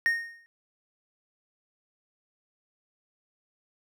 triangle tone with exponential decay, 1851 Hz, A#6, 13 cents flat, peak -17 dBFS, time 0.06-0.46 s, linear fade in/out 0 ms, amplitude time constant 86 ms, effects none

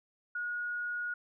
sine tone, 1446 Hz, F#6, 40 cents flat, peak -33 dBFS, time 0.35-1.14 s, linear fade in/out 5 ms, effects none

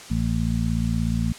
harmonic tone, 56.7 Hz, A#1, 47 cents flat, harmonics 1 / 2 / 3 / 4, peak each -26 / -26 / -26 / -26 dBFS, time 0.1-1.33 s, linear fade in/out 10 ms, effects white hiss -41 dBFS RMS until 1.38 s + low-pass 8000 Hz 12 dB/octave

